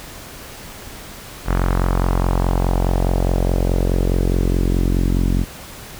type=tone with low-pass filter sweep; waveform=sawtooth; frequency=44.78 Hz; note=F1; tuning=44 cents sharp; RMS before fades=-17 dBFS; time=1.45-5.46 s; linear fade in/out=50 ms; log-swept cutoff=1500 to 250 Hz; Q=1.9; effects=pink hiss -36 dBFS RMS until 5.99 s